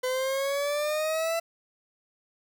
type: exponential sweep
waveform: 40% pulse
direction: up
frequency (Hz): 505 to 671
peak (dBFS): -25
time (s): 0.03-1.4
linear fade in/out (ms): 10
effects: 9-bit